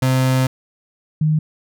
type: tone pair in turn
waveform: 35% pulse / sine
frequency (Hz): 130 / 154.6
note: C3 / D#3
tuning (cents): -11 / -11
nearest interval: minor third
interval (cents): 300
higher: second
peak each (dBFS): -12 / -13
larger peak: first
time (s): 0.02-0.47 / 1.21-1.39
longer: first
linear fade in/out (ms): 5
effects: none